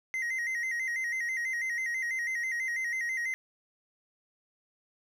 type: tone with vibrato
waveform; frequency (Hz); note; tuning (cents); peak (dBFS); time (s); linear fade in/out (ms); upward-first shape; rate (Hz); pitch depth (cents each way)
triangle; 1975.5; B6; 0; -28; 0.14-3.34; 0; square; 6.1; 79
effects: none